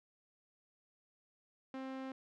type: tone with low-pass filter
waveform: sawtooth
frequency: 264.3 Hz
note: C4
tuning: 18 cents sharp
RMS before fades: -44 dBFS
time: 1.74-2.12 s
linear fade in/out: 2 ms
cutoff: 2900 Hz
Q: 0.52
effects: none